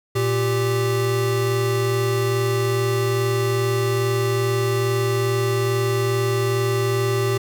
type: tone pair together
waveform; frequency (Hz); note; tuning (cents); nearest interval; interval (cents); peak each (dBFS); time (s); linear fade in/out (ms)
square; 116.54 / 392; A#2 / G4; 0 / 0; octave + major sixth; 2100; -22; 0.15-7.38; 10
effects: none